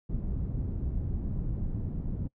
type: low-pass noise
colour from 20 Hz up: pink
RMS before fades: -32 dBFS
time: 0.09-2.28 s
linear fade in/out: 10 ms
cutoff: 170 Hz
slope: 12 dB/octave
effects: noise-tail reverb RT60 0.1 s tail -22 dB re dry